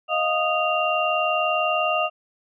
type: tone cluster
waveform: sine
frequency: 626 / 706 / 1240 / 2777 Hz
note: D#5 / F5 / D#6 / F7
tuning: +10 / +19 / -6 / -10 cents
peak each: -25 dBFS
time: 0.08-2.1 s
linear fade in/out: 50 ms
effects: none